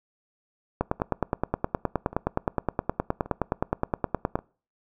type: two click trains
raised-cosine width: 1 ms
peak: -24 / -9 dBFS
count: 4 / 35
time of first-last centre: 1-4.39 / 0.81-4.355 s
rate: 0.885 / 9.59 Hz
effects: noise-tail reverb RT60 0.4 s tail -24 dB re dry